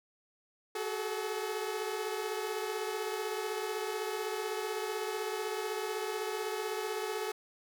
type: tone cluster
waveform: sawtooth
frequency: 375.1 / 427.4 / 443.3 Hz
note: F#4 / G#4 / A4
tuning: +24 / +50 / +13 cents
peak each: -35 / -32 / -39 dBFS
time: 0.75-7.32 s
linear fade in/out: 5 ms
effects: none